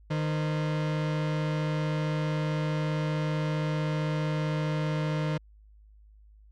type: tone pair together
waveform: 40% pulse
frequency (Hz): 153.4 / 515.6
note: D#3 / C5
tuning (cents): -24 / -26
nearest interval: octave + major sixth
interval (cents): 2098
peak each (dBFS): -26 / -37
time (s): 0.1-5.38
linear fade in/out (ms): 10
effects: added 52 Hz sine -52 dBFS peak until 6.51 s + low-pass 4000 Hz 12 dB/octave